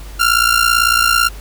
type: ring-modulated tone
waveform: sawtooth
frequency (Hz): 1389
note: F6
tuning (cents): -10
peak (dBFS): -4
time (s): 0.19-1.29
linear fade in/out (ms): 20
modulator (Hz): 29
effects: added 50 Hz sine -29 dBFS peak until 1.4 s + pink hiss -39 dBFS RMS until 1.4 s